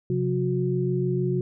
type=tone cluster; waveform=sine; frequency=133.5 / 180 / 363.3 Hz; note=C3 / F#3 / F#4; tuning=+35 / -47 / -32 cents; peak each=-25 / -28 / -26 dBFS; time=0.1-1.41 s; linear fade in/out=2 ms; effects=none